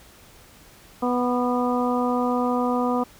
harmonic tone with a mistuned harmonic, 246.9 Hz, B3, in tune, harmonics 1 / 2 / 3 / 4 / 5, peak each -23 / -26 / -28 / -29 / -30 dBFS, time 1.02-3.04 s, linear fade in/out 10 ms, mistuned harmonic 5, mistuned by -21 cents, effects pink hiss -50 dBFS RMS until 3.19 s

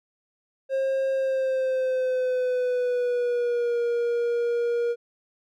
triangle tone with pitch glide, 535 to 473.9 Hz, C5 to A#4, +38 to +28 cents, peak -20 dBFS, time 0.69-4.96 s, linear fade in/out 50 ms, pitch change -210 cents, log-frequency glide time 1.12-3.79 s, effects none

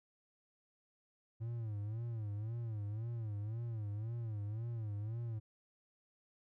triangle tone with vibrato, 110 Hz, A2, in tune, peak -36 dBFS, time 1.4-5.4 s, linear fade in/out 20 ms, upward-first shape sine, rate 1.9 Hz, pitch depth 130 cents each way, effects none

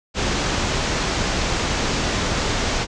pink low-pass noise, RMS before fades -22 dBFS, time 0.14-2.87 s, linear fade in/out 50 ms, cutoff 7200 Hz, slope 48 dB/octave, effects none

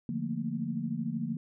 sine chord, Bb major seventh, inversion first, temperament equal, 146.83 / 174.61 / 220 / 233.1 Hz, D3 / F3 / A3 / Bb3, 0 / 0 / 0 / 0 cents, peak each -38 / -37 / -37 / -34 dBFS, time 0.09-1.37 s, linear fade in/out 2 ms, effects none

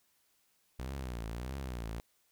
sawtooth tone with vibrato, 61.4 Hz, B1, 9 cents flat, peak -34 dBFS, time 0.79-2 s, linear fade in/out 0 ms, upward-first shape triangle, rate 1.6 Hz, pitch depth 220 cents each way, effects white hiss -73 dBFS RMS until 2.31 s

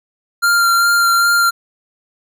square tone with vibrato, 1388 Hz, F6, 11 cents flat, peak -11 dBFS, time 0.42-1.51 s, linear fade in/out 20 ms, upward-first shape sine, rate 2.5 Hz, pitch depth 14 cents each way, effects none

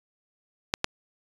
clicks, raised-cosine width 0.2 ms, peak -5 dBFS, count 2, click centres 0.739 / 0.844 s, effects resampled to 22050 Hz

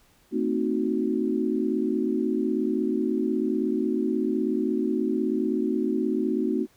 sine chord, A diminished seventh, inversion none, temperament equal with one note detuned, 225.3 / 261.6 / 311.1 / 370 Hz, A3 / C4 / Eb4 / Gb4, +41 / 0 / 0 / 0 cents, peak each -28 dBFS, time 0.31-6.67 s, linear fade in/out 50 ms, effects pink hiss -61 dBFS RMS until 6.76 s

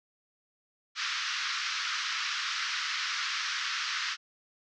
pink band-pass noise, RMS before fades -33 dBFS, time 0.95-4.17 s, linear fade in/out 50 ms, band 1200 to 5900 Hz, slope 48 dB/octave, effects none

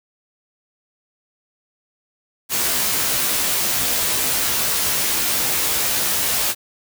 white noise with comb filter, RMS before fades -20 dBFS, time 2.49-6.55 s, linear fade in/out 50 ms, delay 15 ms, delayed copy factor +0.8, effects none

